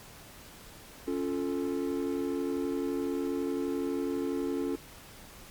triangle chord, Db augmented, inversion none, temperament equal, 277.2 / 349.2 / 440 Hz, Db4 / F4 / A4, 0 / 0 / 0 cents, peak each -30 / -32 / -33 dBFS, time 1.07-4.76 s, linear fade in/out 10 ms, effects pink hiss -50 dBFS RMS until 5.5 s + MP3 96 kbps

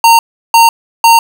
square tone bursts, 920 Hz, A#5, 23 cents flat, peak -3 dBFS, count 3, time 0.04-1.19 s, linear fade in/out 2 ms, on 150 ms, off 350 ms, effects none

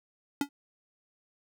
square tone with exponential decay, 283.6 Hz, C#4, 40 cents sharp, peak -23 dBFS, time 0.41-0.49 s, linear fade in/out 2 ms, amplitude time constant 16 ms, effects none

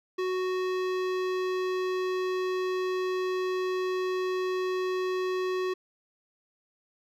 sine tone with hard clipping, 370 Hz, F#4, in tune, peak -29 dBFS, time 0.18-5.74 s, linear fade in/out 10 ms, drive 18 dB, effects none

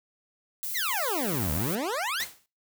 violet noise, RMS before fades -33 dBFS, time 0.63-1.75 s, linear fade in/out 0 ms
20% pulse exponential two-way sweep, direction down then up, 2217 to 69.5 to 2217 Hz, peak -23 dBFS, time 0.74-2.25 s, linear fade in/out 20 ms, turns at 1.52 s
white noise with exponential decay, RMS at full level -32 dBFS, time 2.2-2.46 s, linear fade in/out 1 ms, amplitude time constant 55 ms
effects noise-tail reverb RT60 0.3 s tail -20 dB re dry

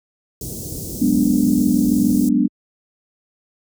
pink band-stop noise, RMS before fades -28 dBFS, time 0.41-2.29 s, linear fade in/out 2 ms, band 430 to 6000 Hz, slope 24 dB/octave
sine chord, G# half-diminished seventh, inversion third, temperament equal, 185 / 207.7 / 246.9 / 293.7 Hz, F#3 / G#3 / B3 / D4, 0 / 0 / 0 / 0 cents, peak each -23 / -19 / -17 / -18 dBFS, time 1-2.48 s, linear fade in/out 20 ms
effects high-pass 60 Hz 12 dB/octave

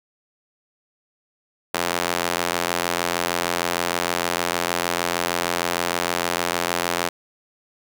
sawtooth tone with high-pass filter, 86.5 Hz, F2, 16 cents flat, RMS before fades -24 dBFS, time 1.74-7.09 s, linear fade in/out 5 ms, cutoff 540 Hz, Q 0.59, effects none

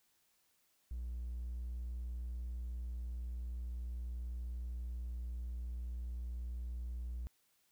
triangle tone, 60.2 Hz, B1, 44 cents flat, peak -36 dBFS, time 0.91-7.27 s, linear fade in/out 0 ms, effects tanh soft clip ceiling -34 dBFS + white hiss -75 dBFS RMS until 7.71 s

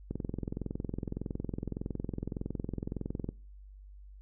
click train, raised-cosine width 3 ms, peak -22 dBFS, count 70, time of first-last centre 0.11-3.29 s, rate 21.7 Hz, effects noise-tail reverb RT60 0.4 s tail -23 dB re dry + added 49 Hz sine -48 dBFS peak until 4.21 s

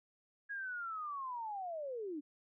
sine linear sweep, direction down, 1663 to 277.2 Hz, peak -39 dBFS, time 0.49-2.21 s, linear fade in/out 20 ms, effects none

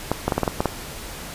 clicks, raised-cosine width 1 ms, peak -5 dBFS, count 8, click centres 0.116 / 0.28 / 0.322 / 0.38 / 0.433 / 0.478 / 0.605 / 0.657 s, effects pink hiss -35 dBFS RMS until 1.34 s + resampled to 32000 Hz

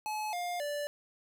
square tone with pitch steps, 855 / 706.6 / 584 Hz, A5 / F5 / D5, -50 / +20 / -10 cents, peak -34 dBFS, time 0.06-0.87 s, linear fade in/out 0 ms, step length 270 ms, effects none

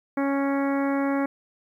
harmonic tone, 277.2 Hz, C#4, in tune, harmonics 1 / 2 / 3 / 4 / 5 / 6 / 7 / 8, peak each -23 / -29 / -33 / -35 / -37 / -39 / -40 / -41 dBFS, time 0.17-1.26 s, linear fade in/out 5 ms, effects 10-bit

